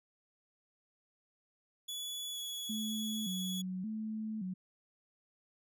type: tone with pitch glide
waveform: sawtooth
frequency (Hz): 3413 to 3378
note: G#7 to G#7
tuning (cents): +47 to +29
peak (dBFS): -36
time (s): 1.88-3.62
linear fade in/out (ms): 10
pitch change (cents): -18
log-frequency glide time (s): 2.32-2.37
type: tone with vibrato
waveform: sine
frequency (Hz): 200.8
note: G3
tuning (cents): +42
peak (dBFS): -36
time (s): 2.69-4.54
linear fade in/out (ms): 10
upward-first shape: square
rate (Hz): 0.87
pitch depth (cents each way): 140
effects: none